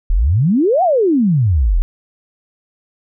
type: exponential two-way sweep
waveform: sine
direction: up then down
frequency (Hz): 34.98 to 775 to 34.98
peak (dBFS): -10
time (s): 0.1-1.82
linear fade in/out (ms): 0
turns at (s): 0.83
effects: none